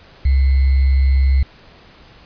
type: tone with sample-and-hold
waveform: sine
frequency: 67 Hz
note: C2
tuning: 42 cents sharp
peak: -10 dBFS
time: 0.25-1.43 s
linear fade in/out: 5 ms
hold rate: 2100 Hz
effects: pink hiss -45 dBFS RMS until 2.25 s + resampled to 11025 Hz